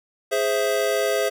square chord, Ab augmented, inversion none, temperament equal, 415.3 / 523.3 / 659.3 Hz, Ab4 / C5 / E5, 0 / 0 / 0 cents, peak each -25 dBFS, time 0.31-1.3 s, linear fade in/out 20 ms, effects none

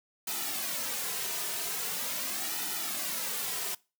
white noise with flanger, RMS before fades -34 dBFS, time 0.27-3.75 s, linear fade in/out 5 ms, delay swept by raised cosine 1.8 to 3.7 ms, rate 0.42 Hz, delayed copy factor -0.7, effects noise-tail reverb RT60 0.3 s tail -23 dB re dry + high-pass 200 Hz 12 dB/octave

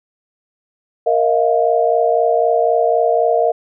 sine chord, Bb suspended fourth, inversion none, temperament equal with one note detuned, 466.2 / 634.6 / 698.5 Hz, Bb4 / Eb5 / F5, 0 / +34 / 0 cents, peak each -16 dBFS, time 1.06-3.52 s, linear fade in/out 10 ms, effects none

